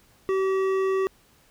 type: tone with hard clipping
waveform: sine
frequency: 382.9 Hz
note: G4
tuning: 41 cents flat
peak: -23 dBFS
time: 0.29-1.07 s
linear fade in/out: 0 ms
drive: 11 dB
effects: pink hiss -59 dBFS RMS until 1.5 s